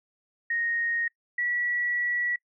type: tone pair in turn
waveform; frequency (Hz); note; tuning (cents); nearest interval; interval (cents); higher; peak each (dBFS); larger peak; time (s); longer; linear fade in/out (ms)
sine; 1864.7 / 1939.4; A#6 / B6; 0 / -32; minor second; 68; second; -25; neither; 0.5-1.08 / 1.38-2.36; second; 5
effects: noise-tail reverb RT60 0.1 s tail -23 dB re dry